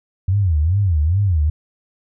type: tone with vibrato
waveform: sine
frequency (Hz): 87.31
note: F2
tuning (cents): 0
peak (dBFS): -13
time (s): 0.28-1.5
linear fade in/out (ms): 5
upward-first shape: sine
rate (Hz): 2.4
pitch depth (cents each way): 280
effects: none